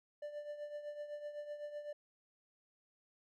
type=tone with tremolo; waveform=triangle; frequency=590 Hz; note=D5; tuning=8 cents sharp; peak=-38 dBFS; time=0.22-1.93 s; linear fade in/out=5 ms; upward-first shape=triangle; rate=7.9 Hz; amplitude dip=70%; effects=none